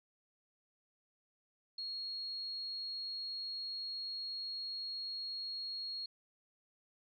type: tone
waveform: sine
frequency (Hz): 4297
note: C8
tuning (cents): +45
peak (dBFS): -39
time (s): 1.78-6.06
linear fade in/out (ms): 5
effects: none